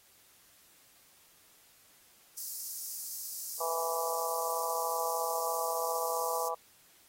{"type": "high-pass noise", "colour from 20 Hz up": "white", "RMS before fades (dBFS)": -40, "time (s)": [2.37, 6.49], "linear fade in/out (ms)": 10, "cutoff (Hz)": 4900, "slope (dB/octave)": 48}
{"type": "harmonic tone", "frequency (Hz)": 165.1, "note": "E3", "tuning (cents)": 3, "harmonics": [3, 4, 5, 6, 7], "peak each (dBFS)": [-38, -38, -38, -38, -38], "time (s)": [3.6, 6.55], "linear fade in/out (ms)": 10}
{"effects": ["white hiss -62 dBFS RMS until 7.08 s", "AAC 48 kbps"]}